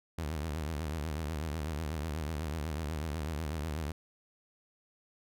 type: tone with vibrato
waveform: sawtooth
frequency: 77.3 Hz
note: D#2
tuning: 11 cents flat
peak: -30 dBFS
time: 0.18-3.92 s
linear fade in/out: 5 ms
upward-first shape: triangle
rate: 8.1 Hz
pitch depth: 170 cents each way
effects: none